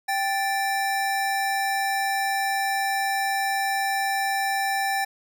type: tone pair together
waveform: square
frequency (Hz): 784 / 1760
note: G5 / A6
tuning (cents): 0 / 0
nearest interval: octave + major second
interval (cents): 1400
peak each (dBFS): -25 / -28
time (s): 0.08-5.05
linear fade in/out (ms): 10
effects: none